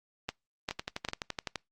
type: two click trains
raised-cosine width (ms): 0.2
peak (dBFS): -16 / -14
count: 11 / 3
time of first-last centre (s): 0.71-1.557 / 0.29-1.087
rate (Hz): 11.8 / 2.51
effects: noise-tail reverb RT60 0.2 s tail -26 dB re dry + Opus 32 kbps